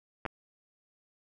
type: clicks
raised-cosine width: 0.5 ms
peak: -19 dBFS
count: 2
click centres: 0.253 / 0.262 s
effects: none